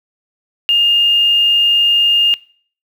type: tone with quantisation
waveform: sine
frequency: 2824 Hz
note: F7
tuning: 19 cents sharp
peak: -9 dBFS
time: 0.69-2.34 s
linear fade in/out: 0 ms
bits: 6
effects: noise-tail reverb RT60 0.5 s tail -22 dB re dry